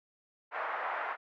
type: band-pass noise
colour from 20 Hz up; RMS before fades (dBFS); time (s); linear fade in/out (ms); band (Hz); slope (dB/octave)
pink; -36; 0.51-1.17; 50; 680 to 1800; 24
effects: none